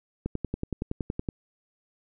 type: click train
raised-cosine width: 3 ms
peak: -16 dBFS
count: 12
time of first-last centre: 0.26-1.288 s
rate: 10.7 Hz
effects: none